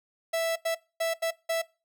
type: tone bursts at uneven times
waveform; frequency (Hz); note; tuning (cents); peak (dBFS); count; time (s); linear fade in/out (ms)
45% pulse; 659.3; E5; 0; -25; 5; 0.33-0.56 / 0.65-0.75 / 1-1.14 / 1.22-1.31 / 1.49-1.62; 10
effects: noise-tail reverb RT60 0.3 s tail -22 dB re dry